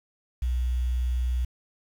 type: tone with quantisation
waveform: sine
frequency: 61.74 Hz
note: B1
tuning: in tune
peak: -23 dBFS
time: 0.42-1.45 s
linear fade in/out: 5 ms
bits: 8
effects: none